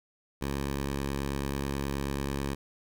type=tone; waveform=10% pulse; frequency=69.3 Hz; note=C#2; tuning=in tune; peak=-22 dBFS; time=0.41-2.55 s; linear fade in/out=10 ms; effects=none